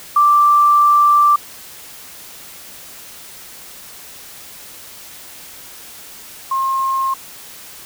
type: tone pair in turn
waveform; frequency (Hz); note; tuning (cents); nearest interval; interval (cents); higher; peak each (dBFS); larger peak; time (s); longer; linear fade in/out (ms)
sine; 1174.7 / 1068.3; D6 / C6; 0 / +36; major second; 164; first; -8 / -15; first; 0.16-1.36 / 6.51-7.14; first; 5
effects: white hiss -37 dBFS RMS until 7.85 s